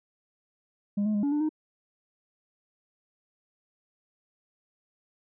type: tone with pitch steps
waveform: sine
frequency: 203.6 / 212.9 / 205.7 / 285.1 / 295.9 / 309.3 Hz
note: G#3 / G#3 / G#3 / C#4 / D4 / D#4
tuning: -34 / +43 / -16 / +49 / +13 / -10 cents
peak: -21 dBFS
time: 0.97-1.492 s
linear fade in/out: 10 ms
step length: 87 ms
effects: tanh soft clip ceiling -23 dBFS